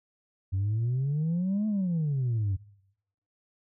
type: exponential two-way sweep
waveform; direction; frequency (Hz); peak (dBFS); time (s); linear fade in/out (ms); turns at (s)
sine; up then down; 92.5 to 217.9 to 92.5; -23; 0.52-2.57; 20; 1.67
effects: noise-tail reverb RT60 0.8 s tail -23 dB re dry + tanh soft clip ceiling -23 dBFS

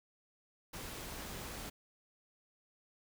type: noise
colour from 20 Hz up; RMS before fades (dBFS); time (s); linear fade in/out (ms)
pink; -45; 0.73-1.7; 10
effects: none

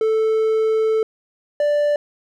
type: tone pair in turn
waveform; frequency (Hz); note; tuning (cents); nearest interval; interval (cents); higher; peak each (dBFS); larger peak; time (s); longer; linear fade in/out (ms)
triangle; 440 / 587.3; A4 / D5; 0 / 0; perfect fourth; 500; second; -13; neither; 0.01-1.03 / 1.6-1.96; first; 2
effects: none

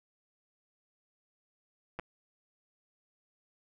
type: clicks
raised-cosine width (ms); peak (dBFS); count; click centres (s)
0.5; -23 / -24; 2; 1.99 / 1.996
effects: none

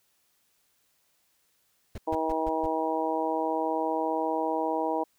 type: noise bursts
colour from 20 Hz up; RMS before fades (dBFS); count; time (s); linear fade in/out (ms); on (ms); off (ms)
brown; -36; 5; 1.95-2.665; 5; 31; 140
type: harmonic tone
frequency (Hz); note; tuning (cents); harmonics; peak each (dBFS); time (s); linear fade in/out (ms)
159.7; D#3; +45; 2 / 3 / 4 / 5 / 6; -32 / -32 / -32 / -32 / -32; 2.07-5.04; 10
effects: white hiss -70 dBFS RMS until 5.18 s

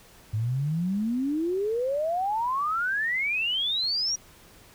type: exponential sweep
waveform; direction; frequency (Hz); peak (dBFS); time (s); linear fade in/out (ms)
sine; up; 103.83 to 5820; -24; 0.33-4.16; 10
effects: pink hiss -53 dBFS RMS until 4.74 s

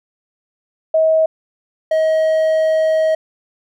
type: tone pair in turn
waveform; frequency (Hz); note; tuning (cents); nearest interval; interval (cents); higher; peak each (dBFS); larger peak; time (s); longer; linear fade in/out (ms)
sine / triangle; 638 / 634; D#5 / D#5; +43 / +32; unison; 11; first; -10; neither; 0.94-1.26 / 1.91-3.15; second; 5
effects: none

